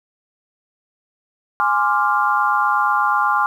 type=chord; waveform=sine; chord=D half-diminished seventh; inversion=second; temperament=equal; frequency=830.6 / 1046.5 / 1174.7 / 1396.9 Hz; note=Ab5 / C6 / D6 / F6; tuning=0 / 0 / 0 / 0 cents; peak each=-20 dBFS; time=1.6-3.46 s; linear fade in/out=0 ms; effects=8-bit